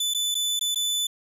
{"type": "tone with dropouts", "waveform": "sawtooth", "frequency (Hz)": 3497, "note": "A7", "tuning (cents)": -11, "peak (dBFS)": -20, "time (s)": [0, 1.07], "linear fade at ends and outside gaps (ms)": 5, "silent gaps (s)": [[0.138, 0.146], [0.345, 0.351], [0.594, 0.61], [0.747, 0.757]], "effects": ["resampled to 32000 Hz"]}